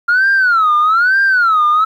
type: tone with vibrato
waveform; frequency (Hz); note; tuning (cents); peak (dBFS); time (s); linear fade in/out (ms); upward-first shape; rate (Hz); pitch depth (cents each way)
sine; 1386; F6; -14; -7; 0.08-1.85; 10; sine; 1.1; 240
effects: tanh soft clip ceiling -6 dBFS + 8-bit